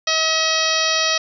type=harmonic tone; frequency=639 Hz; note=D#5; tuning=46 cents sharp; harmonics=1 / 2 / 3 / 4 / 5 / 6 / 7 / 8 / 9; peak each=-25 / -25 / -25 / -25 / -25 / -25 / -25 / -25 / -25 dBFS; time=0.07-1.18 s; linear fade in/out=5 ms; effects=none